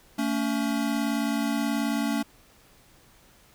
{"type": "tone pair together", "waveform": "square", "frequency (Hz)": [223.6, 282.2], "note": ["A3", "C#4"], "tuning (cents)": [28, 31], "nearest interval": "major third", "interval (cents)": 403, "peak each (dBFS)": -28, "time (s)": [0.18, 2.23], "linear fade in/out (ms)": 10, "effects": ["pink hiss -57 dBFS RMS until 3.54 s"]}